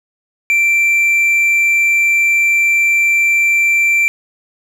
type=tone; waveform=triangle; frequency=2349 Hz; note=D7; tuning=in tune; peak=-8 dBFS; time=0.5-4.08 s; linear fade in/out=0 ms; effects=none